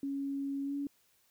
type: tone with pitch glide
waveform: sine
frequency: 277.2 to 283 Hz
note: C#4 to C#4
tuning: 0 to +36 cents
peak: -33 dBFS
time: 0.03-0.87 s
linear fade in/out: 2 ms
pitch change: +36 cents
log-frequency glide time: 0.64-0.75 s
effects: white hiss -70 dBFS RMS until 1.3 s